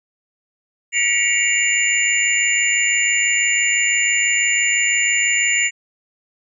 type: tone cluster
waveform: sine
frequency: 1932 / 2212 / 2318 / 2793 / 7040 Hz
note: B6 / C#7 / D7 / F7 / A8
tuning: -39 / -4 / -23 / -1 / 0 cents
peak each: -22 / -19 / -24 / -22 / -21 dBFS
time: 0.92-5.71 s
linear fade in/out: 50 ms
effects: none